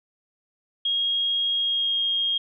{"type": "tone with pitch glide", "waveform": "sine", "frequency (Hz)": [3269, 3243], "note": ["G#7", "G#7"], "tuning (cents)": [-28, -42], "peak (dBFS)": -21, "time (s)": [0.85, 2.38], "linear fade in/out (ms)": 5, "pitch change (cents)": -14, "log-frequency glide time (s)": [1.55, 2], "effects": []}